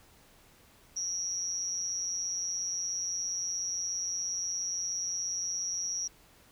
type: tone with amplitude modulation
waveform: sine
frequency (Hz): 5710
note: F8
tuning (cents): +37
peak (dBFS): -27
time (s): 0.96-6.08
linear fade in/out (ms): 10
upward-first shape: sine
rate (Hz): 183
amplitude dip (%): 95
effects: pink hiss -60 dBFS RMS until 6.51 s